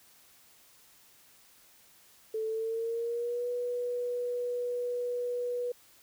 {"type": "tone with pitch glide", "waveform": "sine", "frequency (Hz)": [440, 488.2], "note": ["A4", "B4"], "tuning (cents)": [0, -20], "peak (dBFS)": -30, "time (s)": [2.34, 5.72], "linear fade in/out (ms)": 5, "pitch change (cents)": 180, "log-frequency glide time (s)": [2.46, 3.48], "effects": ["white hiss -60 dBFS RMS until 6.02 s"]}